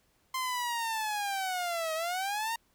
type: linear two-way sweep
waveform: sawtooth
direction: down then up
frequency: 1046.5 to 629 to 934 Hz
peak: -27 dBFS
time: 0.34-2.56 s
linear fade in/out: 5 ms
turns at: 1.94 s
effects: pink hiss -70 dBFS RMS until 2.74 s